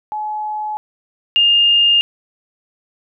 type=tone pair in turn; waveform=sine; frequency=851 / 2821 Hz; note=G#5 / F7; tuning=+42 / +17 cents; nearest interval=octave + major sixth; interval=2075 cents; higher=second; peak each=-20 / -9 dBFS; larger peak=second; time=0.12-0.77 / 1.36-2.01 s; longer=neither; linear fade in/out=0 ms; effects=none